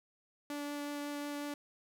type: tone with vibrato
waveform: sawtooth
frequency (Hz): 290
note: D4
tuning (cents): -22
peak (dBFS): -34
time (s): 0.5-1.54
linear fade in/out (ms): 2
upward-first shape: triangle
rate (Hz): 5.5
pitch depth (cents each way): 8
effects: none